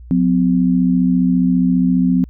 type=tone pair together; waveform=sine; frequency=180.7 / 255.5 Hz; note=F#3 / C4; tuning=-41 / -41 cents; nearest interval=tritone; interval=600 cents; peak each=-14 dBFS; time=0.11-2.24 s; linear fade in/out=0 ms; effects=added 60 Hz sine -34 dBFS peak until 2.29 s